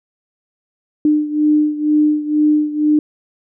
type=beating tone pair; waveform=sine; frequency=300.8 / 302.9 Hz; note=D4 / D#4; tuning=+42 / -46 cents; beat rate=2.1 Hz; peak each=-13 / -17 dBFS; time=1.05-2.99 s; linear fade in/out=2 ms; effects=none